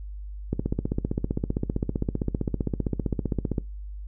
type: click train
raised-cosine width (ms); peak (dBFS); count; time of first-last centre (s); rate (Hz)
3; -12; 48; 0.53-3.582; 15.4
effects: noise-tail reverb RT60 0.2 s tail -21 dB re dry + added 50 Hz sine -34 dBFS peak until 4.07 s